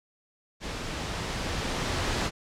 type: noise with level ramp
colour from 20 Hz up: pink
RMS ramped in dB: -35 to -27 dBFS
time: 0.6-2.31 s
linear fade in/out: 50 ms
effects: low-pass 6000 Hz 12 dB/octave